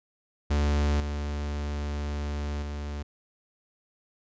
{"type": "tone with level steps", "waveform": "45% pulse", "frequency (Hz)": 73.1, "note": "D2", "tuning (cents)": -7, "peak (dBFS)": [-22, -29, -32], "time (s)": [0.5, 3.03], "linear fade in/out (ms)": 10, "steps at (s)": [1, 2.62], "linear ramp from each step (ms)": 5, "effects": ["resampled to 16000 Hz"]}